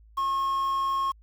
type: tone with quantisation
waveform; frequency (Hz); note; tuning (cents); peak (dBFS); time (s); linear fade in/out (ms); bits
triangle; 1084; C#6; -39; -22; 0.17-1.12; 10; 8
effects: added 54 Hz sine -51 dBFS peak until 1.22 s